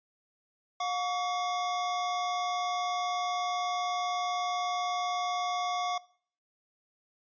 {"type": "tone pair together", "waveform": "square", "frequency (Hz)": [716, 1132], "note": ["F5", "C#6"], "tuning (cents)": [43, 36], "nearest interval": "minor sixth", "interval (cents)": 793, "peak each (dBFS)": [-33, -34], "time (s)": [0.8, 5.98], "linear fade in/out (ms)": 5, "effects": ["noise-tail reverb RT60 0.5 s tail -20 dB re dry", "resampled to 16000 Hz"]}